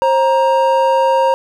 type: tone pair together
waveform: triangle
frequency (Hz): 532.4 / 938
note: C5 / A#5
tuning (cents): +30 / +11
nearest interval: minor seventh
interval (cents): 981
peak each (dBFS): -11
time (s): 0.02-1.34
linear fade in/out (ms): 0
effects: none